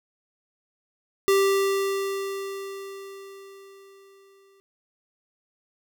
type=tone with exponential decay; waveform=square; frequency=392 Hz; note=G4; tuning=in tune; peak=-17 dBFS; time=1.28-4.6 s; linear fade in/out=0 ms; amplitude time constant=720 ms; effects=none